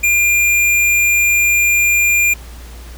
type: tone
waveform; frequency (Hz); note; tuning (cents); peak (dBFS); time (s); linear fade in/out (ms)
square; 2400; D7; +37; -11; 0.03-2.34; 10
effects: added 59 Hz sine -31 dBFS peak until 2.97 s + pink hiss -40 dBFS RMS until 2.97 s